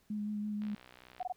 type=tone with vibrato; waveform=sine; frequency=209.4 Hz; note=G#3; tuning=15 cents sharp; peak=-34 dBFS; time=0.1-0.75 s; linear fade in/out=5 ms; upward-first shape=sine; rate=6 Hz; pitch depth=18 cents each way
type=click train; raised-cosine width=0.3 ms; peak=-37 dBFS; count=39; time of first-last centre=0.62-1.229 s; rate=62.4 Hz
type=tone bursts; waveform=sine; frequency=732 Hz; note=F#5; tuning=19 cents flat; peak=-33 dBFS; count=3; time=1.2-1.324 s; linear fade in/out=5 ms; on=28 ms; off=20 ms
effects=pink hiss -70 dBFS RMS until 1.36 s